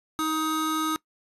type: tone pair together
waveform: square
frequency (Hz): 314.4 / 1257.6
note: D#4 / D#6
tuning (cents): +18 / +18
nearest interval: 2 octaves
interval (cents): 2400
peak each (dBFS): -28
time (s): 0.19-0.96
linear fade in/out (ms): 0
effects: noise-tail reverb RT60 0.1 s tail -21 dB re dry + resampled to 32000 Hz